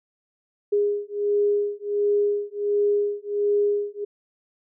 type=beating tone pair; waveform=sine; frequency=410 / 411.4 Hz; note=G#4 / G#4; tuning=-22 / -16 cents; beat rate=1.4 Hz; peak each=-23 dBFS; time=0.72-4.05 s; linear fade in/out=10 ms; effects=none